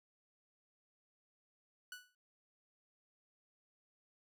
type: tone with exponential decay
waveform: sawtooth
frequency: 1480 Hz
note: F#6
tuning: in tune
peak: -40 dBFS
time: 1.92-2.15 s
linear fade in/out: 2 ms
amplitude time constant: 49 ms
effects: none